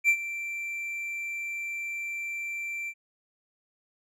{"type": "tone with ADSR envelope", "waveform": "triangle", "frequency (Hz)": 2349, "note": "D7", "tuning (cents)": 0, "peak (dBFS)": -15, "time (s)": [0.04, 2.94], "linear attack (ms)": 48, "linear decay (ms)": 72, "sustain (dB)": -15, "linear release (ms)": 58, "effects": []}